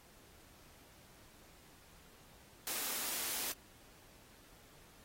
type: high-pass noise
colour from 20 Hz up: white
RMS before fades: -39 dBFS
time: 2.67-3.52 s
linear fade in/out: 0 ms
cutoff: 210 Hz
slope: 48 dB/octave
effects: pink hiss -62 dBFS RMS until 5.04 s + AAC 48 kbps